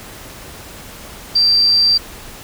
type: tone with amplitude modulation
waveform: sine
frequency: 4699 Hz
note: D8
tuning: in tune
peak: -8 dBFS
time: 1.35-1.98 s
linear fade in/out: 10 ms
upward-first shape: sine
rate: 163 Hz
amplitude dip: 30%
effects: pink hiss -35 dBFS RMS until 2.43 s